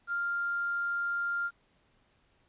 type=tone with quantisation; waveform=sine; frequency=1396.9 Hz; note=F6; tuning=in tune; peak=-29 dBFS; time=0.07-1.51 s; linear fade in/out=50 ms; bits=9; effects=pink hiss -69 dBFS RMS until 2.48 s + resampled to 8000 Hz